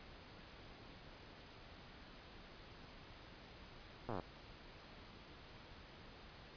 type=slowing click train; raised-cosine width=1 ms; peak=-29 dBFS; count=12; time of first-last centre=4.09-4.198 s; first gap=8 ms; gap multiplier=1.04; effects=pink hiss -57 dBFS RMS until 6.56 s + resampled to 11025 Hz